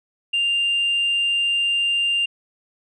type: tone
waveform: sine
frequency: 2794 Hz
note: F7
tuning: in tune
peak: -16 dBFS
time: 0.33-2.26 s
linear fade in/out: 10 ms
effects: tanh soft clip ceiling -15 dBFS